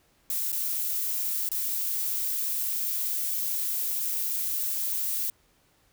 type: noise with dropouts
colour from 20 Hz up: violet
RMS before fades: -29 dBFS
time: 0.3-5.3 s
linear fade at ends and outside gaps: 1 ms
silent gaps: 0.519-0.527 / 1.49-1.516 s
effects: pink hiss -65 dBFS RMS until 5.92 s